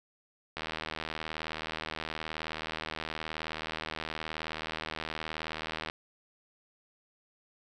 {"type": "click train", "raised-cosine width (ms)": 0.3, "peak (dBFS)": -19, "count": 422, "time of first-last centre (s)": [0.57, 5.899], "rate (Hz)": 79, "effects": []}